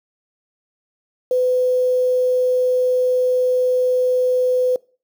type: tone with quantisation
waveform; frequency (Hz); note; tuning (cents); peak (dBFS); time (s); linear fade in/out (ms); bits
sine; 504; B4; +35; -14; 1.31-4.76; 2; 7
effects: noise-tail reverb RT60 0.4 s tail -24 dB re dry